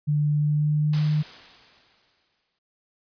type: tone with pitch glide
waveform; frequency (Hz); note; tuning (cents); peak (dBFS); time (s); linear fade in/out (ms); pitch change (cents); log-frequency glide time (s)
sine; 148.4 to 151.87; D3 to D#3; +18 to -42; -19; 0.07-1.23; 20; +40; 0.35-1.07
type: noise with exponential decay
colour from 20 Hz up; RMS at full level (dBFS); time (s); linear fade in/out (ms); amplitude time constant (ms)
white; -34; 0.93-2.59; 5; 360
effects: resampled to 11025 Hz